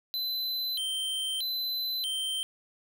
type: tone with vibrato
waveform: square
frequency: 3550 Hz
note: A7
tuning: 15 cents sharp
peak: -30 dBFS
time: 0.14-2.43 s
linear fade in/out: 0 ms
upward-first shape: square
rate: 0.79 Hz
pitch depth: 220 cents each way
effects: none